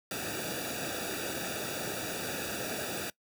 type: noise with comb filter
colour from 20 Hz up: pink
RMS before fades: -36 dBFS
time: 0.11-3.1 s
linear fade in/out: 2 ms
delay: 0.95 ms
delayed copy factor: -0.9
effects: noise-tail reverb RT60 0.1 s tail -21 dB re dry + high-pass 80 Hz 12 dB/octave